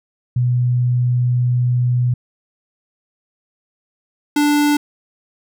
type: tone pair in turn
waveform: sine / square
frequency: 123.4 / 293.5 Hz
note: B2 / D4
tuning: -1 / -1 cents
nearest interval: octave + minor third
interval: 1500 cents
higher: second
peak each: -13 dBFS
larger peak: neither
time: 0.36-2.14 / 4.36-4.77 s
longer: first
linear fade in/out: 5 ms
effects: none